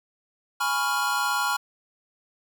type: chord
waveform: square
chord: C# dominant seventh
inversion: second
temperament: equal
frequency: 830.6 / 987.8 / 1108.7 / 1396.9 Hz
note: G#5 / B5 / C#6 / E#6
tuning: 0 / 0 / 0 / 0 cents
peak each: -31 / -30 / -31 / -27 dBFS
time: 0.6-1.57 s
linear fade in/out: 10 ms
effects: none